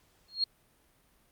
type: tone with exponential growth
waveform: sine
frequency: 4267 Hz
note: C8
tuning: 33 cents sharp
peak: -22 dBFS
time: 0.28-0.44 s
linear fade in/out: 5 ms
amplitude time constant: 33 ms
effects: pink hiss -67 dBFS RMS until 1.31 s + Opus 48 kbps